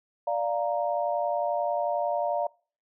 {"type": "chord", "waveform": "sine", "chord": "Bb major", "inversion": "first", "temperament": "equal", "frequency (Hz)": [587.3, 698.5, 932.3], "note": ["D5", "F5", "Bb5"], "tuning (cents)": [0, 0, 0], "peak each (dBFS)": [-28, -28, -32], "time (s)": [0.27, 2.47], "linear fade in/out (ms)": 5, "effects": ["noise-tail reverb RT60 0.4 s tail -25 dB re dry"]}